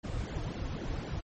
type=noise with flanger; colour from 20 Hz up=brown; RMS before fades=-36 dBFS; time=0.03-1.21 s; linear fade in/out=20 ms; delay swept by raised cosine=0.76 to 5.16 ms; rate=3.9 Hz; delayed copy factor=-0.95; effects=MP3 32 kbps